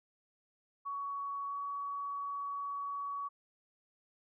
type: tone with pitch glide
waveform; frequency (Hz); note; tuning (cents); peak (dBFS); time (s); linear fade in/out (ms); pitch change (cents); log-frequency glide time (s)
sine; 1122 to 1129.2; C#6 to C#6; +21 to +32; -36; 0.85-3.29; 20; +11; 1.49-1.55
effects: none